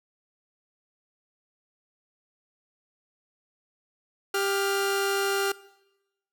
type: tone pair together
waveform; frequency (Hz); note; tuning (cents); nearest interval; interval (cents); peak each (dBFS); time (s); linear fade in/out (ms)
sawtooth; 394.7 / 1407.6; G4 / F6; +12 / +13; octave + minor seventh; 2201; -22 / -25; 4.34-5.52; 5
effects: noise-tail reverb RT60 0.9 s tail -20 dB re dry

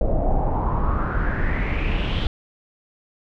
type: noise with low-pass filter sweep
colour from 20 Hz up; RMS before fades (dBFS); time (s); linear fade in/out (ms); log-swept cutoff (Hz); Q
brown; -21; 0.01-2.27; 2; 570 to 3500; 5.4
effects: none

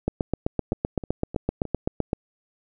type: two click trains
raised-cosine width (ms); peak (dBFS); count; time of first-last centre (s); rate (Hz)
2; -20 / -9; 4 / 17; 0.73-1.653 / 0.08-2.131; 3.25 / 7.8
effects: none

